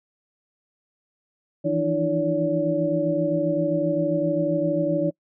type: tone cluster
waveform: sine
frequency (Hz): 161.6 / 169.2 / 302.3 / 334.5 / 570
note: E3 / E3 / D#4 / E4 / C#5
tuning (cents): -34 / +45 / -50 / +25 / +48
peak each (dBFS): -29 / -32 / -25 / -28 / -23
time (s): 1.64-5.11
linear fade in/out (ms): 20
effects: noise-tail reverb RT60 0.1 s tail -24 dB re dry